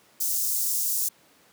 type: high-pass noise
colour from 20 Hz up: white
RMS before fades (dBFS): -26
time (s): 0.2-1.09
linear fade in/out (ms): 10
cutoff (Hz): 5800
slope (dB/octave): 24
effects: pink hiss -58 dBFS RMS until 1.52 s + high-pass 200 Hz 12 dB/octave